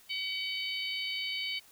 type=harmonic tone; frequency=756 Hz; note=F#5; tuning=37 cents sharp; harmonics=3 / 4 / 5 / 6; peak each=-37 / -36 / -43 / -40 dBFS; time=0.09-1.6 s; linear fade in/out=20 ms; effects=white hiss -59 dBFS RMS until 1.71 s